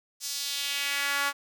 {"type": "tone with high-pass filter sweep", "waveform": "sawtooth", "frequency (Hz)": 282.3, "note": "C#4", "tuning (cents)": 32, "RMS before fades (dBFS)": -30, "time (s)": [0.2, 1.33], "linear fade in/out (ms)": 50, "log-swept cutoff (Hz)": [5900, 1200], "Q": 1.7, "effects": []}